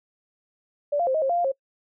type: tone with pitch steps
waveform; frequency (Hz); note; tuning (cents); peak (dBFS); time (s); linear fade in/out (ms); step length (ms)
sine; 581 / 692 / 524 / 629 / 537 / 694 / 699 / 539; D5 / F5 / C5 / D#5 / C5 / F5 / F5 / C#5; -19 / -16 / +2 / +19 / +45 / -11 / +1 / -49; -20; 0.92-1.52; 10; 75
effects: noise-tail reverb RT60 0.1 s tail -26 dB re dry